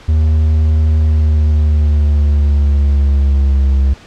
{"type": "tone with pitch glide", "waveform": "triangle", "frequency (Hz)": [77.78, 67.71], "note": ["D#2", "C#2"], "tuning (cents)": [0, -40], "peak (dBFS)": -6, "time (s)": [0.08, 3.94], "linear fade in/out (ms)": 10, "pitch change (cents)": -240, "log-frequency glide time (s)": [1, 3.74], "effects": ["pink hiss -39 dBFS RMS until 4.06 s", "low-pass 5000 Hz 12 dB/octave"]}